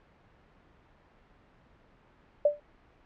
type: tone with exponential decay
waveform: sine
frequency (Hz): 588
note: D5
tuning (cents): +2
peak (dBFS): -16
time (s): 2.45-2.6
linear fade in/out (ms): 5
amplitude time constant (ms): 32
effects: pink hiss -61 dBFS RMS until 3.05 s + low-pass 2000 Hz 12 dB/octave